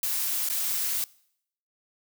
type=noise with dropouts; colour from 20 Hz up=blue; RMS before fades=-28 dBFS; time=0.03-1.04 s; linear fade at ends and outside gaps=1 ms; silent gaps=0.488-0.499 s; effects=noise-tail reverb RT60 0.7 s tail -23 dB re dry